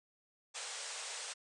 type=band-pass noise; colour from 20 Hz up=white; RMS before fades=-44 dBFS; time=0.54-1.34 s; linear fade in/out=20 ms; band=430 to 9100 Hz; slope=96 dB/octave; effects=none